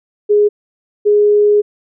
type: tone pair in turn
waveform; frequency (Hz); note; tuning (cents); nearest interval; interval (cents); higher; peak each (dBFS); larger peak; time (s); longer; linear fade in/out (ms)
sine; 415.3 / 415.3; G#4 / G#4; 0 / 0; unison; 0; neither; -7; neither; 0.29-0.49 / 1.05-1.62; second; 20
effects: none